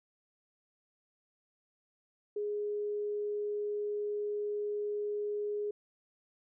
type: tone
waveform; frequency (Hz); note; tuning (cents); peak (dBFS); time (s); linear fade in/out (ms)
sine; 415.3; G#4; 0; -32; 2.36-5.71; 5
effects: none